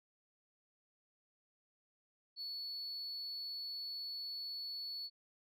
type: tone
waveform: sine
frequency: 4422 Hz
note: C#8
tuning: 5 cents flat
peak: -39 dBFS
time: 2.36-5.1 s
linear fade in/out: 50 ms
effects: tanh soft clip ceiling -39 dBFS